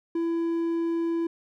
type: tone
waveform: triangle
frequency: 334.1 Hz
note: E4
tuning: 23 cents sharp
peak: -22 dBFS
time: 0.15-1.27 s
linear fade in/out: 5 ms
effects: none